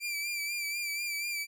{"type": "tone with vibrato", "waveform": "sawtooth", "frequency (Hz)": 2349, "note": "D7", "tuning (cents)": 0, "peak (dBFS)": -29, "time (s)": [0, 1.47], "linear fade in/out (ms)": 50, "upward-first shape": "sine", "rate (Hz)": 4.1, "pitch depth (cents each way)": 41, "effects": []}